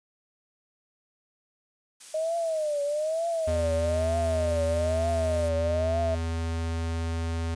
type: noise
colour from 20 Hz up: blue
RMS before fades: -42 dBFS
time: 2-5.49 s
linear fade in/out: 10 ms
type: tone with vibrato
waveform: sine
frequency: 622.3 Hz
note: D#5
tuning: in tune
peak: -25 dBFS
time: 2.14-6.15 s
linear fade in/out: 5 ms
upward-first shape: triangle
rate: 1.1 Hz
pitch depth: 160 cents each way
type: tone with pitch glide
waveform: square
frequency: 82 to 82.71 Hz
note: E2 to E2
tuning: -9 to +6 cents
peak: -28 dBFS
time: 3.47-7.55 s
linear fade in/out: 10 ms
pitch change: +15 cents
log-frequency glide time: 4.31-7.43 s
effects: resampled to 22050 Hz